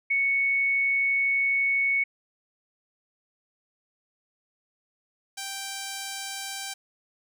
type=tone pair in turn; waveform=sine / 5% pulse; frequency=2217 / 783.8 Hz; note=C#7 / G5; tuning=0 / 0 cents; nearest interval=octave + tritone; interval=1800 cents; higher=first; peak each=-21 dBFS; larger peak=neither; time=0.1-2.04 / 5.37-6.74 s; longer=first; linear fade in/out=10 ms; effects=none